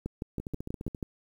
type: two click trains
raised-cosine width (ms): 3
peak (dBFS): -24 / -20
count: 9 / 7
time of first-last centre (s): 0.4-0.948 / 0.06-1.028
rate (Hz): 14.6 / 6.2
effects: 9-bit